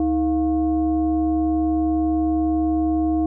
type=tone with frequency modulation; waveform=sine; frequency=316 Hz; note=D#4; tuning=27 cents sharp; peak=-17 dBFS; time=0-3.26 s; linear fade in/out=2 ms; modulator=386 Hz; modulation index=0.6; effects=none